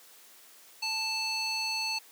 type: tone with band-pass filter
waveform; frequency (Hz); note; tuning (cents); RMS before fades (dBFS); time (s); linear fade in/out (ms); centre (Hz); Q
square; 880; A5; 0; -32; 0.82-1.99; 10; 4000; 2.5
effects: white hiss -55 dBFS RMS until 2.11 s + high-pass 300 Hz 12 dB/octave